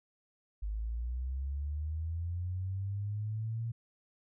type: linear sweep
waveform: sine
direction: up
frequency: 50.5 to 116.54 Hz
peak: -33 dBFS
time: 0.62-3.72 s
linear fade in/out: 10 ms
effects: none